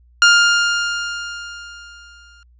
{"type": "tone with exponential decay", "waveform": "sawtooth", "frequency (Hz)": 1406, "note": "F6", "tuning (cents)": 11, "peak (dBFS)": -3, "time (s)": [0.22, 2.43], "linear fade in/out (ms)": 1, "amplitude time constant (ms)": 480, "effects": ["added 60 Hz sine -48 dBFS peak until 2.59 s", "resampled to 16000 Hz"]}